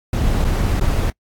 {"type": "noise with dropouts", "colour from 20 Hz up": "brown", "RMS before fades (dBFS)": -17, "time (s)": [0.13, 1.1], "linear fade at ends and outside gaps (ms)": 2, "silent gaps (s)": [[0.443, 0.448], [0.798, 0.81]], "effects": ["noise-tail reverb RT60 0.1 s tail -25 dB re dry", "AAC 64 kbps"]}